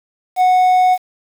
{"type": "tone with quantisation", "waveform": "triangle", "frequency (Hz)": 736, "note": "F#5", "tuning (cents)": -9, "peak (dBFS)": -7, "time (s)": [0.36, 0.98], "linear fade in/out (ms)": 50, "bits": 6, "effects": []}